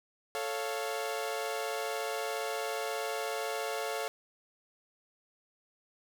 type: chord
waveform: sawtooth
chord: A augmented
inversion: none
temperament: equal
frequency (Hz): 440 / 554.4 / 698.5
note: A4 / C#5 / E#5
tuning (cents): 0 / 0 / 0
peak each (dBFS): -33 / -34 / -34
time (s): 0.35-4.08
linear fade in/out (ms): 0
effects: none